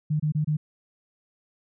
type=tone bursts; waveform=sine; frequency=152.1 Hz; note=D#3; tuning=39 cents flat; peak=-21 dBFS; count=4; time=0.1-0.57 s; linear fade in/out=10 ms; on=98 ms; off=26 ms; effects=none